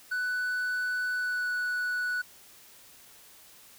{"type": "tone with pitch glide", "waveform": "triangle", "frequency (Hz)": [1490, 1477.1], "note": ["F#6", "F#6"], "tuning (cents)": [12, -3], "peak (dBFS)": -26, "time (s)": [0.11, 2.22], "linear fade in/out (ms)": 10, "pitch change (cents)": -15, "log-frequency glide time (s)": [1.15, 1.49], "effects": ["white hiss -54 dBFS RMS until 3.78 s"]}